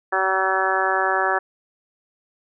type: harmonic tone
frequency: 190 Hz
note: F#3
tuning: 46 cents sharp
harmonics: 2 / 3 / 4 / 5 / 6 / 7 / 8 / 9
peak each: -27 / -28 / -24 / -27 / -28 / -26 / -28 / -24 dBFS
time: 0.12-1.39 s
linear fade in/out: 10 ms
effects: none